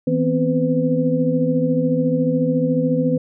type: tone cluster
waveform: sine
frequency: 161 / 247.4 / 261.4 / 504 Hz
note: E3 / B3 / C4 / B4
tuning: -41 / +3 / -1 / +35 cents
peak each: -21 dBFS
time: 0.07-3.18 s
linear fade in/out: 5 ms
effects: none